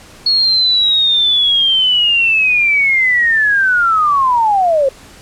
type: linear sweep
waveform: sine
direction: down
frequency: 4350 to 520 Hz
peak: -9 dBFS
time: 0.26-4.89 s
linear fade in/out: 5 ms
effects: pink hiss -39 dBFS RMS until 5.21 s + low-pass 10000 Hz 12 dB/octave